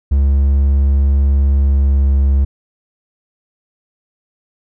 triangle tone with pitch glide, 69.3 to 68.58 Hz, C#2 to C#2, 0 to -18 cents, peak -7 dBFS, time 0.11-2.45 s, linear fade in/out 10 ms, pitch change -18 cents, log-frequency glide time 1.58-2.12 s, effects none

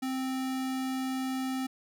square tone, 261.6 Hz, C4, in tune, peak -31 dBFS, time 0.02-1.67 s, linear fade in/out 10 ms, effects none

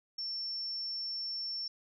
sine tone, 5420 Hz, E8, 47 cents sharp, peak -35 dBFS, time 0.18-1.68 s, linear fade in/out 5 ms, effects none

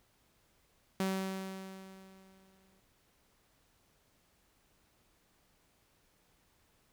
sawtooth tone with exponential decay, 190.8 Hz, G3, 47 cents flat, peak -26 dBFS, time 1-2.8 s, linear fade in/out 2 ms, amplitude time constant 390 ms, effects pink hiss -71 dBFS RMS until 6.92 s

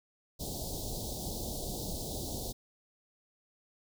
pink band-stop noise, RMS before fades -38 dBFS, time 0.39-2.53 s, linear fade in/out 20 ms, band 800 to 3700 Hz, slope 48 dB/octave, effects none

